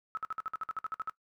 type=tone bursts; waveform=sine; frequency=1300 Hz; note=E6; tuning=24 cents flat; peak=-32 dBFS; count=13; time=0.15-1.096 s; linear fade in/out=0 ms; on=22 ms; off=55 ms; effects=noise-tail reverb RT60 0.1 s tail -17 dB re dry